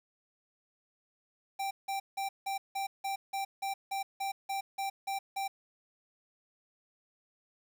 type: tone bursts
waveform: square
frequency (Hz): 784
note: G5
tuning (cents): 0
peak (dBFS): -33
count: 14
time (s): 1.59-5.48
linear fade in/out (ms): 10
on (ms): 120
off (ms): 170
effects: 10-bit